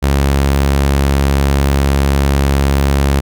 sawtooth tone, 69.3 Hz, C#2, in tune, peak -6 dBFS, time 0.02-3.21 s, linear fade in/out 20 ms, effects none

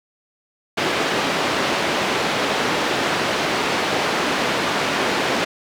pink band-pass noise, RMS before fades -21 dBFS, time 0.77-5.45 s, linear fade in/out 10 ms, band 270 to 3800 Hz, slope 12 dB/octave, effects none

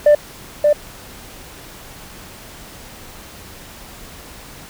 sine tone with echo, 592 Hz, D5, 14 cents sharp, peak -4 dBFS, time 0.06-0.15 s, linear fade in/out 5 ms, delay 580 ms, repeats 1, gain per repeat -4 dB, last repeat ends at 0.73 s, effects tanh soft clip ceiling -5 dBFS + pink hiss -38 dBFS RMS until 4.69 s

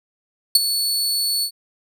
sawtooth tone with ADSR envelope, 4433 Hz, C#8, 1 cent flat, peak -4 dBFS, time 0.55-1.51 s, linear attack 4 ms, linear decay 24 ms, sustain -12 dB, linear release 78 ms, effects none

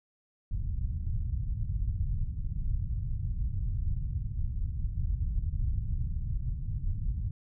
pink low-pass noise, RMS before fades -31 dBFS, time 0.51-7.31 s, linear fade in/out 5 ms, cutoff 120 Hz, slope 24 dB/octave, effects none

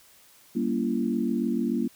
sine chord, G diminished seventh, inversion none, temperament just, 196 / 235.2 / 282.2 / 338.7 Hz, G3 / Bb3 / Db4 / Fb4, 0 / +16 / +31 / +47 cents, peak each -31 / -26 / -31 / -31 dBFS, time 0.55-1.88 s, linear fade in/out 10 ms, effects white hiss -56 dBFS RMS until 1.95 s

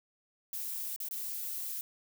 violet noise with dropouts, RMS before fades -38 dBFS, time 0.53-1.81 s, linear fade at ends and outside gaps 1 ms, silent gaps 0.962-1.002 / 1.087-1.11 s, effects none

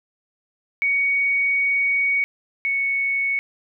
sine tone pair in turn, 2239 / 2217 Hz, C#7 / C#7, +17 / 0 cents, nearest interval unison, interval 17 cents, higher first, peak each -17 / -19 dBFS, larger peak first, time 0.82-2.24 / 2.65-3.39 s, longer first, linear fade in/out 0 ms, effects none

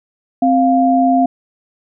sine tone pair together, 262 / 699.5 Hz, C4 / F5, +2 / +3 cents, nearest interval octave + perfect fourth, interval 1701 cents, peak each -12 dBFS, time 0.42-1.26 s, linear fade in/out 5 ms, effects none

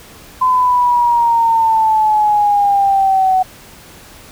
sine exponential sweep, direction down, 1024 to 745 Hz, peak -9 dBFS, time 0.41-3.43 s, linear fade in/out 10 ms, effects pink hiss -39 dBFS RMS until 4.31 s

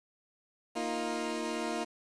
20% pulse chord, Bb suspended fourth, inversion none, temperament equal with one note detuned, 233.1 / 312.6 / 349.2 Hz, Bb3 / Eb4 / F4, 0 / +8 / 0 cents, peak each -32 dBFS, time 0.75-1.85 s, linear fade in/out 20 ms, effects resampled to 22050 Hz + 9-bit

